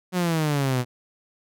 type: exponential sweep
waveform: sawtooth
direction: down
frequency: 185.4 to 121.1 Hz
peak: -17 dBFS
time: 0.12-0.85 s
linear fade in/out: 50 ms
effects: none